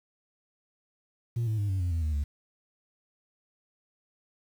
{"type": "tone with pitch steps", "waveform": "sine", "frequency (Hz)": [117.2, 109.35, 102.03, 95.2, 88.82, 82.87, 77.32, 72.15], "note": ["A#2", "A2", "G#2", "F#2", "F2", "E2", "D#2", "D2"], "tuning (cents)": [10, -10, -30, 50, 30, 10, -10, -30], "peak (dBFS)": -23, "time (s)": [1.36, 2.24], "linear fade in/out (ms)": 10, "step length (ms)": 110, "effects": ["tanh soft clip ceiling -25 dBFS", "9-bit"]}